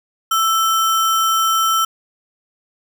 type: tone with sample-and-hold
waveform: sine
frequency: 1324 Hz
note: E6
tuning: 7 cents sharp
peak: -13 dBFS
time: 0.31-1.85 s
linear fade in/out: 5 ms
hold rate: 4410 Hz
effects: none